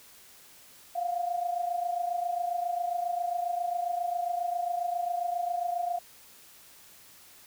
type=tone pair together; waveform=sine; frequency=698 / 725.4 Hz; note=F5 / F#5; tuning=-1 / -34 cents; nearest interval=minor second; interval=67 cents; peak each=-29 / -34 dBFS; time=0.95-5.99 s; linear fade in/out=10 ms; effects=white hiss -54 dBFS RMS until 7.46 s